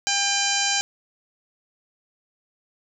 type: harmonic tone with a mistuned harmonic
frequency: 800 Hz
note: G5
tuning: 35 cents sharp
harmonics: 1 / 2 / 3 / 4 / 5 / 6 / 7 / 8 / 9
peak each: -29 / -29 / -29 / -29 / -29 / -29 / -29 / -29 / -29 dBFS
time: 0.07-0.81 s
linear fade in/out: 0 ms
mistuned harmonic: 4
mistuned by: -65 cents
effects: none